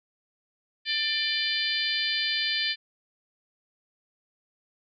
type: harmonic tone with a mistuned harmonic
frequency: 593 Hz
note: D5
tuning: 17 cents sharp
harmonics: 3 / 4 / 5 / 6 / 7 / 8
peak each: -32 / -32 / -32 / -32 / -32 / -32 dBFS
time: 0.85-2.76 s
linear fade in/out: 50 ms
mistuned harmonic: 5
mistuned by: +27 cents
effects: none